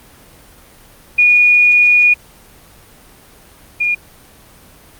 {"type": "tone pair in turn", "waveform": "sine", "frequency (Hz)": [2449, 2428], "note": ["D#7", "D#7"], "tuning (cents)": [-28, -43], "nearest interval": "unison", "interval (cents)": 15, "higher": "first", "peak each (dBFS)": [-6, -12], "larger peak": "first", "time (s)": [[1.18, 2.14], [3.8, 3.95]], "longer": "first", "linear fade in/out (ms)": 10, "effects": ["pink hiss -43 dBFS RMS until 4.99 s", "Opus 32 kbps"]}